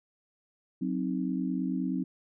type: chord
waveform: sine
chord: C diminished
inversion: second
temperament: equal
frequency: 185 / 261.6 / 311.1 Hz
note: Gb3 / C4 / Eb4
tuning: 0 / 0 / 0 cents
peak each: -32 / -31 / -35 dBFS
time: 0.81-2.04 s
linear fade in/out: 10 ms
effects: none